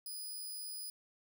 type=tone; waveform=5% pulse; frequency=4971 Hz; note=D#8; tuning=2 cents flat; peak=-35 dBFS; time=0.06-0.9 s; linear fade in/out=2 ms; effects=12-bit